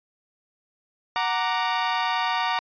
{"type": "chord", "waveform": "sawtooth", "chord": "Gb augmented", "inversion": "none", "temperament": "equal", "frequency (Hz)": [740, 932.3, 1174.7], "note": ["Gb5", "Bb5", "D6"], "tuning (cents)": [0, 0, 0], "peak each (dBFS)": [-24, -21, -25], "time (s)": [1.16, 2.59], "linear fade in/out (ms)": 0, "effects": ["resampled to 11025 Hz"]}